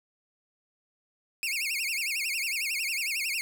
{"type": "tone with vibrato", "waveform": "sawtooth", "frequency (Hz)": 2435, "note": "D#7", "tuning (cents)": -38, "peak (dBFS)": -25, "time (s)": [1.43, 3.41], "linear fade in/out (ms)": 0, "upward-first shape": "sine", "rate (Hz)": 11, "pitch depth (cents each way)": 230, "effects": []}